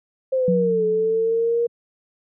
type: linear two-way sweep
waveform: sine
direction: down then up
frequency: 530 to 431.6 to 473.2 Hz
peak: -17 dBFS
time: 0.32-1.67 s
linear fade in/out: 10 ms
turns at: 0.85 s
type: tone with exponential decay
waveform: sine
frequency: 180 Hz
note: F#3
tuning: 47 cents flat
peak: -17 dBFS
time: 0.48-1.68 s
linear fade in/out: 2 ms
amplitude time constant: 260 ms
effects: none